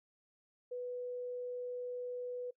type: tone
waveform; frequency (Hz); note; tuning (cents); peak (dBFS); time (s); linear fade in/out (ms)
sine; 493.8; B4; 0; -38; 0.71-2.51; 10
effects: noise-tail reverb RT60 0.1 s tail -23 dB re dry